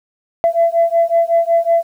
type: beating tone pair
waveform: sine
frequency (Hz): 670 / 675.4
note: E5 / E5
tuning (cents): +28 / +42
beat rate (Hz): 5.4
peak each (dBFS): -13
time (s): 0.44-1.83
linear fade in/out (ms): 0
effects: tanh soft clip ceiling -5 dBFS + 8-bit